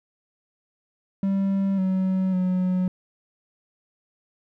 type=tone with pitch steps; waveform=triangle; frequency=195.2 / 188.1 / 183.5 Hz; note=G3 / F#3 / F#3; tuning=-7 / +29 / -14 cents; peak=-18 dBFS; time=1.23-2.88 s; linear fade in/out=2 ms; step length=550 ms; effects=none